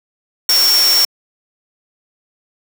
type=tone in noise; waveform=sine; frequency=5480 Hz; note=F8; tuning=34 cents flat; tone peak=-10 dBFS; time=0.49-1.05 s; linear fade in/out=2 ms; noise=white; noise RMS=-18 dBFS; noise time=0.49-1.05 s; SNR=+5 dB; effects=high-pass 400 Hz 12 dB/octave